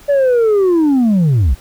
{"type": "linear sweep", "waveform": "sine", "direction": "down", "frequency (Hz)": [581, 51.91], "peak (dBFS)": -6, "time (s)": [0.08, 1.55], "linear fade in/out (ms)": 20, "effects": ["tanh soft clip ceiling -8 dBFS", "pink hiss -43 dBFS RMS until 1.6 s"]}